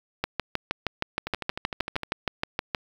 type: two click trains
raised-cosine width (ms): 0.3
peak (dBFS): -9 / -15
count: 17 / 11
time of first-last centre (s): 0.24-2.748 / 1.27-2.033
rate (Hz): 6.38 / 13.1
effects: 7-bit